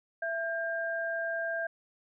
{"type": "tone pair together", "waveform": "sine", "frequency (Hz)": [665, 1599.6], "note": ["E5", "G6"], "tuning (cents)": [15, 35], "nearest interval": "octave + minor third", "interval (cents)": 1520, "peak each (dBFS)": [-33, -33], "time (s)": [0.22, 1.67], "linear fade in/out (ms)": 5, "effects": []}